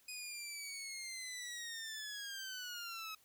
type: linear sweep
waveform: 15% pulse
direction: down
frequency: 2500 to 1274 Hz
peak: -37 dBFS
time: 0.08-3.15 s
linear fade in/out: 5 ms
effects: white hiss -69 dBFS RMS until 3.24 s